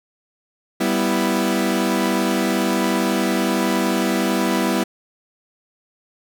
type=chord; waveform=sawtooth; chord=E minor; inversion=first; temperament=equal; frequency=196 / 246.9 / 329.6 Hz; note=G3 / B3 / E4; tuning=0 / 0 / 0 cents; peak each=-18 dBFS; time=0.8-4.84 s; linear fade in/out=10 ms; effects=none